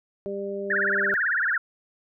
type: harmonic tone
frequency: 198.8 Hz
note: G3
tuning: 25 cents sharp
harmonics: 1 / 2 / 3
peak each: -36 / -30 / -34 dBFS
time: 0.26-1.14 s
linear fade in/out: 0 ms
type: tone with vibrato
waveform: sine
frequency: 1617 Hz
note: G#6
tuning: 47 cents flat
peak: -21 dBFS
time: 0.7-1.58 s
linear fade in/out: 5 ms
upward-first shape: triangle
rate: 18 Hz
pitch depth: 300 cents each way
effects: none